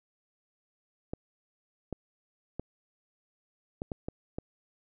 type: clicks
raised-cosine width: 2 ms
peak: -21 dBFS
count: 7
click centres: 1.135 / 1.927 / 2.596 / 3.819 / 3.918 / 4.085 / 4.385 s
effects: none